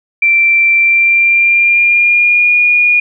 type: tone with pitch glide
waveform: sine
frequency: 2349 to 2437 Hz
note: D7 to D#7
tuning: 0 to -37 cents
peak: -6 dBFS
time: 0.22-3 s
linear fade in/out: 5 ms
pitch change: +63 cents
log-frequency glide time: 0.76-2.55 s
effects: none